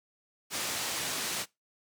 white low-pass noise, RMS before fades -34 dBFS, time 0.5-1.46 s, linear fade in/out 50 ms, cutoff 8200 Hz, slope 12 dB/octave, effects noise-tail reverb RT60 0.2 s tail -22 dB re dry + high-pass 100 Hz 12 dB/octave

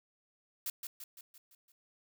blue noise with echo, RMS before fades -37 dBFS, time 0.66-0.7 s, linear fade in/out 2 ms, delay 170 ms, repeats 6, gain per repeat -5 dB, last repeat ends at 1.72 s, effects none

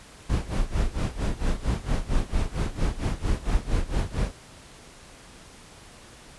brown noise with tremolo, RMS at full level -22 dBFS, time 0.29-4.32 s, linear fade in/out 10 ms, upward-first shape sine, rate 4.4 Hz, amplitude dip 90%, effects pink hiss -48 dBFS RMS until 6.38 s + resampled to 24000 Hz

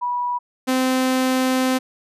sine / sawtooth tone pair in turn, 976 / 258.5 Hz, B5 / C4, -21 / -21 cents, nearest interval octave + major seventh, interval 2300 cents, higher first, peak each -20 / -13 dBFS, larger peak second, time 0.01-0.39 / 0.67-1.79 s, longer second, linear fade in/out 20 ms, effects resampled to 32000 Hz

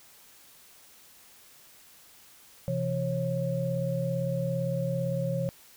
sine tone cluster, 130.4 / 168.1 / 545 Hz, C3 / E3 / C#5, -5 / +34 / -29 cents, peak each -31 dBFS, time 2.68-5.49 s, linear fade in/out 0 ms, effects white hiss -55 dBFS RMS until 5.76 s

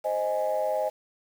sine chord, Ab major, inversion first, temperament equal, 523.3 / 622.3 / 830.6 Hz, C5 / Eb5 / Ab5, 0 / 0 / 0 cents, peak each -29 / -26 / -30 dBFS, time 0.04-0.9 s, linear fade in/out 20 ms, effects tanh soft clip ceiling -17 dBFS + 8-bit

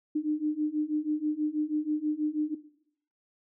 sine beating tone pair, 300 / 306.2 Hz, D4 / D#4, +37 / -28 cents, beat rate 6.2 Hz, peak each -29 dBFS, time 0.15-2.55 s, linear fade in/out 10 ms, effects noise-tail reverb RT60 0.7 s tail -17 dB re dry

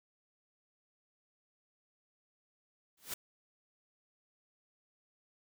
white noise with exponential growth, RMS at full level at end -35 dBFS, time 2.97-3.14 s, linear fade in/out 5 ms, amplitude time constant 36 ms, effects none

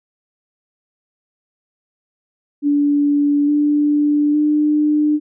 sine tone with pitch steps, 289 / 294.4 / 299.9 Hz, D4 / D4 / D4, -28 / +4 / +36 cents, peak -12 dBFS, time 2.62-5.2 s, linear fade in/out 50 ms, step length 860 ms, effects none

